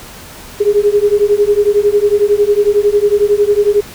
sine beating tone pair, 406.6 / 417.6 Hz, G#4 / G#4, -37 / +10 cents, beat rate 11 Hz, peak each -11 dBFS, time 0.6-3.81 s, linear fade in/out 10 ms, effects pink hiss -33 dBFS RMS until 3.94 s

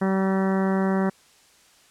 harmonic tone with a mistuned harmonic, 191.6 Hz, G3, 39 cents flat, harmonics 1 / 2 / 3 / 4 / 5 / 6 / 7 / 8 / 9 / 10, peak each -21 / -27 / -31 / -33 / -35 / -37 / -38 / -39 / -40 / -41 dBFS, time 0.01-1.1 s, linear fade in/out 10 ms, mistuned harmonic 9, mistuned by +29 cents, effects white hiss -56 dBFS RMS until 1.9 s + low-pass 9000 Hz 12 dB/octave

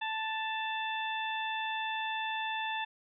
harmonic tone with a mistuned harmonic, 880 Hz, A5, in tune, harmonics 1 / 2 / 3 / 4, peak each -35 / -38 / -40 / -41 dBFS, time 0.01-2.85 s, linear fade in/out 10 ms, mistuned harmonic 3, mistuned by +15 cents, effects none

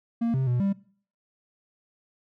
triangle tone with pitch steps, 232.1 / 132.2 / 122.8 / 197.4 Hz, A#3 / C3 / B2 / G3, -7 / +18 / -9 / +12 cents, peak -20 dBFS, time 0.21-0.73 s, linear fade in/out 10 ms, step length 130 ms, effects noise-tail reverb RT60 0.5 s tail -21 dB re dry

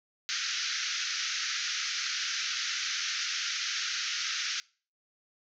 white band-pass noise, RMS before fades -33 dBFS, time 0.29-4.6 s, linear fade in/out 0 ms, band 1300 to 6400 Hz, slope 96 dB/octave, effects noise-tail reverb RT60 0.4 s tail -24 dB re dry

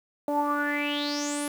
sawtooth tone with low-pass filter sweep, 291.1 Hz, D4, 15 cents flat, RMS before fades -28 dBFS, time 0.28-1.48 s, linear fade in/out 2 ms, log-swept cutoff 690 to 11000 Hz, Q 8.2, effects 8-bit

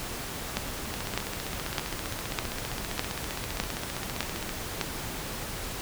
two click trains, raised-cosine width 0.2 ms, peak -16 / -9 dBFS, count 55 / 8, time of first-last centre 0.94-4.493 / 0.57-4.812 s, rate 15.2 / 1.65 Hz, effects pink hiss -36 dBFS RMS until 5.81 s

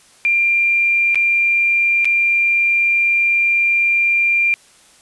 sine tone with dropouts, 2384 Hz, D7, 25 cents sharp, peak -12 dBFS, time 0.25-4.54 s, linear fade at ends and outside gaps 0 ms, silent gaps 1.146-1.156 / 2.046-2.054 s, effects white hiss -49 dBFS RMS until 5.01 s + resampled to 24000 Hz

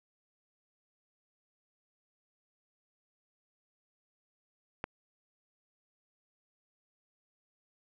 click, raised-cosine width 0.5 ms, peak -19 dBFS, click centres 4.841 s, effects none

